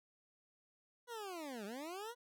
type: linear two-way sweep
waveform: 20% pulse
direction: down then up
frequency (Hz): 493.9 to 192.6 to 493.9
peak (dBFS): -39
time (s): 1.07-2.15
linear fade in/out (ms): 50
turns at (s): 1.65
effects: none